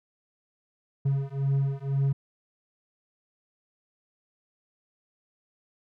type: beating tone pair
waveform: triangle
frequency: 136.7 / 138.7 Hz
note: C#3 / C#3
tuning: -24 / +1 cents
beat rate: 2 Hz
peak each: -25 dBFS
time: 1.05-2.13 s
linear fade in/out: 10 ms
effects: none